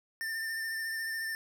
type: tone with vibrato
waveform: square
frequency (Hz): 1796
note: A6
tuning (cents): +35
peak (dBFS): -34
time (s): 0.21-1.35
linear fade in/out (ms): 0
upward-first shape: sine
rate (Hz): 14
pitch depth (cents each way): 21
effects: none